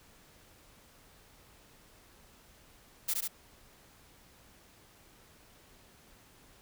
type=noise with echo; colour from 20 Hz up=blue; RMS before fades=-31 dBFS; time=3.08-3.14 s; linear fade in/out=10 ms; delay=70 ms; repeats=2; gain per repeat=-2 dB; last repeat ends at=3.28 s; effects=pink hiss -60 dBFS RMS until 6.61 s